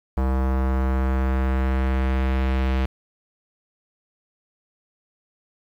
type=tone with low-pass filter sweep; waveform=square; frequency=65.41 Hz; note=C2; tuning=in tune; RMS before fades=-21 dBFS; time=0.17-2.86 s; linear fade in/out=5 ms; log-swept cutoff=1100 to 2900 Hz; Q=1.2; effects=8-bit